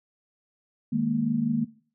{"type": "chord", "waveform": "sine", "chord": "D# suspended fourth", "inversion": "none", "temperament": "equal", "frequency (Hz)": [155.56, 207.7, 233.1], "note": ["D#3", "G#3", "A#3"], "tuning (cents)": [0, 0, 0], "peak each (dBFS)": [-30, -29, -24], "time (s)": [0.92, 1.65], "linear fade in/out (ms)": 10, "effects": ["noise-tail reverb RT60 0.4 s tail -17 dB re dry"]}